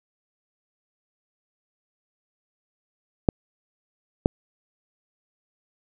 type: clicks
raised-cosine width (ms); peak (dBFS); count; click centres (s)
2; -3; 2; 3.288 / 4.259
effects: none